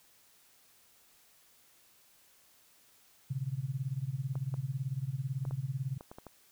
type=tone with tremolo; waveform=sine; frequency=133.1 Hz; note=C3; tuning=30 cents sharp; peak=-29 dBFS; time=3.3-5.98 s; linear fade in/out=10 ms; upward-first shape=sine; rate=18 Hz; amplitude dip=90%
type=clicks; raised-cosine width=1 ms; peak=-32 dBFS; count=8; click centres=4.355 / 4.541 / 5.452 / 5.51 / 6.009 / 6.115 / 6.185 / 6.267 s
effects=white hiss -64 dBFS RMS until 6.51 s